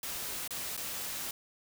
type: noise with dropouts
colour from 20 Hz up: white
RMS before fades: -38 dBFS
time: 0.03-1.31 s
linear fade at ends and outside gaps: 2 ms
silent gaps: 0.477-0.507 / 0.767-0.775 s
effects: none